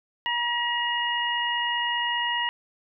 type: harmonic tone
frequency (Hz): 955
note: A#5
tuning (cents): +42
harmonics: 1 / 2 / 3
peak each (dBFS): -28 / -28 / -28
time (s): 0.26-2.49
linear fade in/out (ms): 0
effects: none